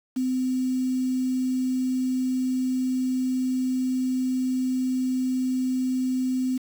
sine tone with quantisation, 256.5 Hz, C4, 34 cents flat, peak -22 dBFS, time 0.16-6.58 s, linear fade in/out 10 ms, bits 7, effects none

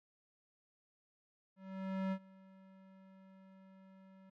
square tone with ADSR envelope, 190.8 Hz, G3, 47 cents flat, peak -34 dBFS, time 1.56-4.3 s, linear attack 560 ms, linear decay 65 ms, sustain -24 dB, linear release 8 ms, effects low-pass 2000 Hz 12 dB/octave + MP3 64 kbps

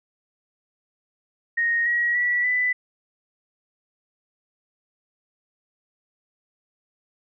sine tone with pitch steps, 1864.7 / 1906.1 / 1948.4 / 1991.6 Hz, A#6 / A#6 / B6 / B6, 0 / +38 / -24 / +14 cents, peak -19 dBFS, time 1.57-2.73 s, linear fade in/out 10 ms, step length 290 ms, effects none

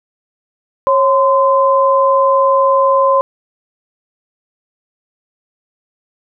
sine tone pair together, 546 / 1030.1 Hz, C#5 / C6, -26 / -27 cents, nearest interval major seventh, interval 1099 cents, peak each -11 dBFS, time 0.87-3.21 s, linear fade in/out 0 ms, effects none

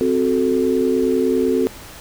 sine chord, F# diminished, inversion second, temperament equal, 261.6 / 370 / 440 Hz, C4 / F#4 / A4, 0 / 0 / 0 cents, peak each -19 dBFS, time 0.01-1.67 s, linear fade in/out 0 ms, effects pink hiss -38 dBFS RMS until 2 s

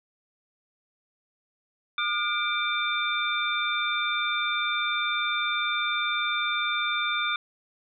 sine tone cluster, 1209 / 1429 / 2339 / 3585 Hz, D6 / F6 / D7 / A7, +50 / +39 / -8 / +32 cents, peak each -30 dBFS, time 1.98-7.36 s, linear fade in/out 2 ms, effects none

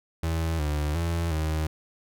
35% pulse tone with pitch steps, 81.6 / 74.8 / 84 / 78.2 Hz, E2 / D2 / E2 / D#2, -17 / +32 / +33 / +9 cents, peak -23 dBFS, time 0.23-1.67 s, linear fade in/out 5 ms, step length 360 ms, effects none

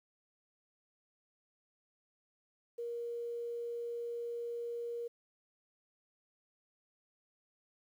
sine tone with quantisation, 472 Hz, A#4, 22 cents sharp, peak -37 dBFS, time 2.78-5.08 s, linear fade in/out 10 ms, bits 11, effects none

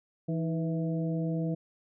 harmonic tone with a mistuned harmonic, 164.4 Hz, E3, 4 cents flat, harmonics 1 / 2 / 3 / 4, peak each -29 / -35 / -39 / -41 dBFS, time 0.28-1.55 s, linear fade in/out 10 ms, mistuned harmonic 2, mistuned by -60 cents, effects none

